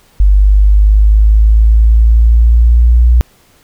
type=linear sweep; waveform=sine; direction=up; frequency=49 to 60.1 Hz; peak=-3 dBFS; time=0.2-3.21 s; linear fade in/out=0 ms; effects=pink hiss -48 dBFS RMS until 3.63 s